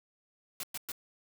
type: noise bursts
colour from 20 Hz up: white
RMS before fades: -38 dBFS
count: 3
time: 0.6-0.919 s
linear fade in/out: 2 ms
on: 33 ms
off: 110 ms
effects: none